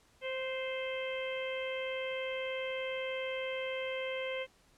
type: harmonic tone with a mistuned harmonic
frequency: 523.3 Hz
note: C5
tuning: in tune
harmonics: 1 / 2 / 3 / 4 / 5 / 6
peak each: -36 / -48 / -49 / -42 / -45 / -46 dBFS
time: 0.21-4.47 s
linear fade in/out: 50 ms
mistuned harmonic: 3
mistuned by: -19 cents
effects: pink hiss -66 dBFS RMS until 4.77 s + low-pass 10000 Hz 12 dB/octave